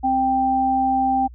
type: tone pair together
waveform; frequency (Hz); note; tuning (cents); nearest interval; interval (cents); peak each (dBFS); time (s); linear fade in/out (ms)
sine; 261.6 / 785.9; C4 / G5; 0 / +4; octave + perfect fifth; 1904; -23 / -17; 0.03-1.28; 20
effects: added 60 Hz sine -38 dBFS peak until 1.34 s